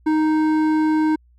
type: tone with hard clipping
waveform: sine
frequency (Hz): 311.1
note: D#4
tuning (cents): 0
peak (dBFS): -17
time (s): 0.06-1.16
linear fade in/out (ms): 10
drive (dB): 10
effects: added 60 Hz sine -51 dBFS peak until 1.38 s